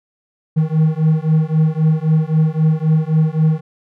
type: beating tone pair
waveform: triangle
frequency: 155.56 / 159.36 Hz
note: D#3 / D#3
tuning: 0 / +42 cents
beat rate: 3.8 Hz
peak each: -13 / -13 dBFS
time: 0.56-3.61 s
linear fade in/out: 20 ms
effects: none